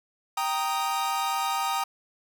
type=chord; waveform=45% pulse; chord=Eb major; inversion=first; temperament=equal; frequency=784 / 932.3 / 1244.5 Hz; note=G5 / Bb5 / Eb6; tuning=0 / 0 / 0 cents; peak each=-30 dBFS; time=0.37-1.84 s; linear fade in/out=5 ms; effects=none